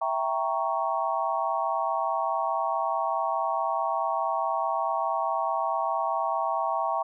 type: chord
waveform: sine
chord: E diminished seventh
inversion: none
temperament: equal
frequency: 659.3 / 784 / 932.3 / 1108.7 Hz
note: E5 / G5 / Bb5 / Db6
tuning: 0 / 0 / 0 / 0 cents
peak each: -30 dBFS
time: 0.01-7.03 s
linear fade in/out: 10 ms
effects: none

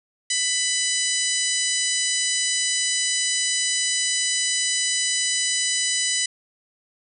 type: harmonic tone with a mistuned harmonic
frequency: 995 Hz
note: B5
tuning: 13 cents sharp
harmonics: 2 / 3 / 4 / 5 / 6 / 7 / 8 / 9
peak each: -29 / -29 / -29 / -29 / -29 / -29 / -29 / -29 dBFS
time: 0.3-6.26 s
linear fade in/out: 5 ms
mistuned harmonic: 9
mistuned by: -21 cents
effects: none

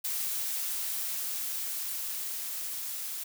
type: noise with level ramp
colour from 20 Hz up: blue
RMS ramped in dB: -32 to -37 dBFS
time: 0.04-3.24 s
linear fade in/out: 10 ms
effects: none

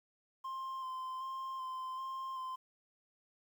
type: tone with vibrato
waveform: triangle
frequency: 1046.5 Hz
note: C6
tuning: in tune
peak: -37 dBFS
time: 0.44-2.56 s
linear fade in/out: 10 ms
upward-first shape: square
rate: 1.3 Hz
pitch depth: 16 cents each way
effects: 11-bit

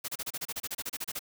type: noise bursts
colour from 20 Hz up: white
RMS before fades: -35 dBFS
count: 16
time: 0.04-1.193 s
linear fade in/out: 10 ms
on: 43 ms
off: 31 ms
effects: none

